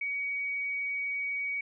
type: tone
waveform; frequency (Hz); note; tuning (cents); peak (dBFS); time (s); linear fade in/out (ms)
sine; 2256; C#7; +30; -30; 0.01-1.61; 5
effects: none